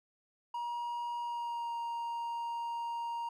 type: tone with pitch glide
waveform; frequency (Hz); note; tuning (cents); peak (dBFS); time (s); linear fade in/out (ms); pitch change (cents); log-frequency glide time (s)
triangle; 952 to 936.2; A#5 to A#5; +36 to +7; -33; 0.54-3.29; 5; -29; 1.2-1.75
effects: none